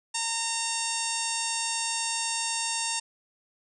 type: harmonic tone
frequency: 916 Hz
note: A#5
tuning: 31 cents flat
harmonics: 1 / 2 / 3 / 4 / 5 / 6 / 7 / 8 / 9 / 10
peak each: -35 / -41 / -36 / -38 / -38 / -36 / -38 / -36 / -35 / -37 dBFS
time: 0.14-3 s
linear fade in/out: 10 ms
effects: none